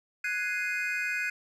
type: chord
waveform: triangle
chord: Ab dominant seventh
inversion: third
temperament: equal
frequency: 1480 / 1661.2 / 2093 / 2489 Hz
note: Gb6 / Ab6 / C7 / Eb7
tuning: 0 / 0 / 0 / 0 cents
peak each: -32 / -34 / -34 / -31 dBFS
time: 0.24-1.3 s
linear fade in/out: 5 ms
effects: resampled to 32000 Hz